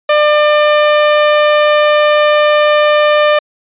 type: tone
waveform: sawtooth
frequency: 598 Hz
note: D5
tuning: 31 cents sharp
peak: -3 dBFS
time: 0.09-3.39 s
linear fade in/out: 5 ms
effects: resampled to 8000 Hz